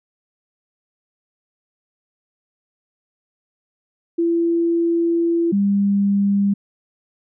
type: tone pair in turn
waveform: sine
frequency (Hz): 337.3 / 200.1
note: E4 / G3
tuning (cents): +40 / +36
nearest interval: major sixth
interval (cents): 904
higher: first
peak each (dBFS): -15 / -14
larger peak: second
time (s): 4.18-5.52 / 5.52-6.54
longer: first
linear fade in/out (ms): 10
effects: none